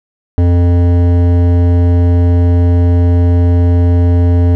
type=tone with hard clipping; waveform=sine; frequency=87.31 Hz; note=F2; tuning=in tune; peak=-8 dBFS; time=0.38-4.55 s; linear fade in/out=0 ms; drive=13 dB; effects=none